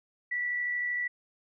sine tone with amplitude modulation, 1957 Hz, B6, 16 cents flat, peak -27 dBFS, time 0.31-1.08 s, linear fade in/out 10 ms, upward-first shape sine, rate 72.9 Hz, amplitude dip 30%, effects none

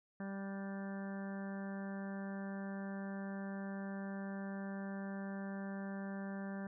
harmonic tone with a mistuned harmonic, 196 Hz, G3, in tune, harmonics 1 / 2 / 3 / 4 / 5 / 6 / 7 / 8 / 9, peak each -41 / -53 / -51 / -55 / -59 / -59 / -60 / -55 / -57 dBFS, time 0.2-6.67 s, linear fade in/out 2 ms, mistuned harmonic 7, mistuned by +57 cents, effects none

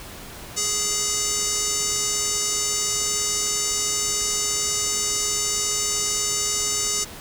square tone with band-pass filter, 415.3 Hz, G#4, in tune, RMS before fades -24 dBFS, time 0.56-7.05 s, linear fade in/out 20 ms, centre 6800 Hz, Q 3.6, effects pink hiss -39 dBFS RMS until 7.2 s

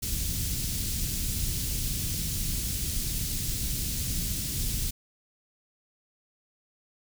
pink band-stop noise, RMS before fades -30 dBFS, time 0.02-4.91 s, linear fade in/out 10 ms, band 160 to 4800 Hz, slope 12 dB/octave, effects none

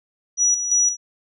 sine tone with tremolo, 5850 Hz, F#8, 21 cents flat, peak -14 dBFS, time 0.37-0.97 s, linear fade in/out 50 ms, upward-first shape square, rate 2.9 Hz, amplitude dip 60%, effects none

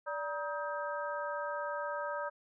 harmonic tone with a mistuned harmonic, 316.1 Hz, D#4, 27 cents sharp, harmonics 2 / 3 / 4 / 5, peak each -38 / -40 / -41 / -42 dBFS, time 0.06-2.3 s, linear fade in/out 20 ms, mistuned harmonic 2, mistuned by -140 cents, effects none

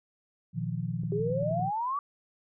sine chord, Bb suspended fourth, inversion none, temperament equal with one note detuned, 119.06 / 155.56 / 174.61 Hz, Bb2 / Eb3 / F3, +37 / 0 / 0 cents, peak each -34 dBFS, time 0.53-1.71 s, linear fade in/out 50 ms
clicks, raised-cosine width 3 ms, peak -34 dBFS, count 6, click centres 1.035 / 1.198 / 1.301 / 1.427 / 1.51 / 1.596 s
sine exponential sweep, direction up, 392 to 1169 Hz, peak -28 dBFS, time 1.12-1.99 s, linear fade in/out 2 ms
effects none

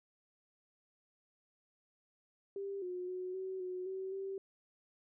sine tone with pitch steps, 395.6 / 361.2 / 367 / 377.6 / 366 / 380.2 / 388 Hz, G4 / F#4 / F#4 / F#4 / F#4 / F#4 / G4, +16 / -42 / -14 / +35 / -19 / +47 / -18 cents, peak -38 dBFS, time 2.56-4.38 s, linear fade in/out 2 ms, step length 260 ms, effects none

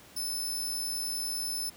20% pulse tone, 5270 Hz, E8, 1 cent flat, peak -26 dBFS, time 0.16-1.7 s, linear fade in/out 10 ms, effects pink hiss -53 dBFS RMS until 1.76 s + high-pass 60 Hz 12 dB/octave

